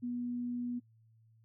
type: tone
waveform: sine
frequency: 243.3 Hz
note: B3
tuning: 26 cents flat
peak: -34 dBFS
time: 0.02-0.8 s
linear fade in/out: 20 ms
effects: noise-tail reverb RT60 0.1 s tail -19 dB re dry + added 112 Hz sine -62 dBFS peak until 1.44 s